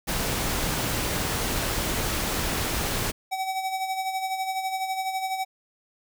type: noise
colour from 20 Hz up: pink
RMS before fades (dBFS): -27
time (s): 0.07-3.12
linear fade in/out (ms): 20
type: tone with tremolo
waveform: square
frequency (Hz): 761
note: F#5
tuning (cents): +48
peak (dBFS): -25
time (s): 3.31-5.45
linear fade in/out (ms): 20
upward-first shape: sine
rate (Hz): 12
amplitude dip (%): 55
effects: none